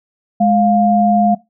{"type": "tone pair together", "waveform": "sine", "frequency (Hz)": [209, 703], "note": ["G#3", "F5"], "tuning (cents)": [11, 11], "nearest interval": "octave + major sixth", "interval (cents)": 2100, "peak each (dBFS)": -12, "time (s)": [0.4, 1.35], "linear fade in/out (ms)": 10, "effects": ["noise-tail reverb RT60 0.2 s tail -19 dB re dry"]}